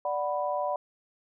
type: chord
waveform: sine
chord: B minor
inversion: first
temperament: equal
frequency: 587.3 / 740 / 987.8 Hz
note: D5 / F#5 / B5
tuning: 0 / 0 / 0 cents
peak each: -30 / -32 / -32 dBFS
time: 0.05-0.76 s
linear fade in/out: 2 ms
effects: none